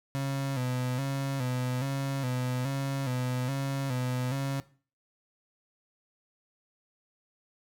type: tone with vibrato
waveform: 35% pulse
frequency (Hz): 131.5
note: C3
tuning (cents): +9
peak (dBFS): -27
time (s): 0.15-4.6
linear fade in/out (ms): 0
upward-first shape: square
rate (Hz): 1.2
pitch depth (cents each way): 73
effects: noise-tail reverb RT60 0.4 s tail -18 dB re dry